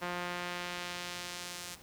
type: tone with band-pass filter sweep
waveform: sawtooth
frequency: 176.7 Hz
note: F3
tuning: 21 cents sharp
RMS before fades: -40 dBFS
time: 0.01-1.76 s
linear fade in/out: 20 ms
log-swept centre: 1400 to 7700 Hz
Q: 0.71
effects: pink hiss -55 dBFS RMS until 1.82 s + high-pass 60 Hz 12 dB/octave